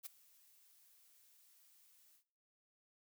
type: noise with ADSR envelope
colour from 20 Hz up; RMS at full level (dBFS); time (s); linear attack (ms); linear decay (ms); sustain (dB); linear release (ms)
blue; -45; 0.03-2.24; 30; 12; -23; 94
effects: noise-tail reverb RT60 0.5 s tail -18 dB re dry